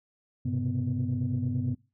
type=tone cluster; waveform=sine; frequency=100.6 / 124.1 / 133 / 248.4 Hz; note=G2 / B2 / C3 / B3; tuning=+45 / +9 / +29 / +10 cents; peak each=-31 dBFS; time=0.45-1.75 s; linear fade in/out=10 ms; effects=noise-tail reverb RT60 0.3 s tail -22 dB re dry + tanh soft clip ceiling -20 dBFS